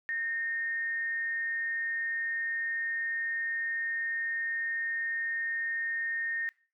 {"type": "tone with frequency modulation", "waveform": "sine", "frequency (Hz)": 1837, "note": "A#6", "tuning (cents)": -26, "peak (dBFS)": -30, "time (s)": [0.09, 6.49], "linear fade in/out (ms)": 0, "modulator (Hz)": 254, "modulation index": 0.2, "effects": ["noise-tail reverb RT60 0.4 s tail -22 dB re dry"]}